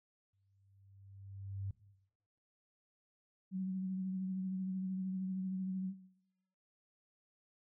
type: tone with exponential growth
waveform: sine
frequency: 98 Hz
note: G2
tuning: in tune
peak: -36 dBFS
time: 0.33-1.71 s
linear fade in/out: 5 ms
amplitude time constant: 300 ms
type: tone with vibrato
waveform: sine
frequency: 188 Hz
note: F#3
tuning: 28 cents sharp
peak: -35 dBFS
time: 3.51-5.94 s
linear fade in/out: 50 ms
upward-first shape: sine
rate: 13 Hz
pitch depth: 23 cents each way
effects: noise-tail reverb RT60 0.9 s tail -18 dB re dry